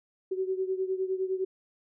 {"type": "beating tone pair", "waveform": "sine", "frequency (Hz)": [375, 384.8], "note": ["F#4", "G4"], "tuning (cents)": [23, -32], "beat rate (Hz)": 9.8, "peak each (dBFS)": [-29, -33], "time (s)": [0.31, 1.45], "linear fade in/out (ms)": 10, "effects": []}